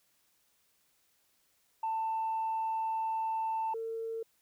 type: tone pair in turn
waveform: sine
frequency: 890 / 452.1 Hz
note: A5 / A4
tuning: +20 / +47 cents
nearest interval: octave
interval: 1173 cents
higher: first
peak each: -29 / -34 dBFS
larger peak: first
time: 1.83-3.74 / 3.74-4.23 s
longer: first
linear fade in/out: 5 ms
effects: tanh soft clip ceiling -27 dBFS + white hiss -72 dBFS RMS until 4.41 s